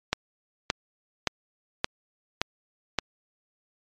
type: click train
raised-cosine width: 0.2 ms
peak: -5 dBFS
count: 6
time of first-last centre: 0.13-2.987 s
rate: 1.75 Hz
effects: low-pass 7000 Hz 12 dB/octave + MP3 96 kbps